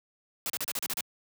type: noise bursts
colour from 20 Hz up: white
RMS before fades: -32 dBFS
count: 8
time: 0.46-1.008 s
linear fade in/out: 0 ms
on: 37 ms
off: 36 ms
effects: high-pass 100 Hz 12 dB/octave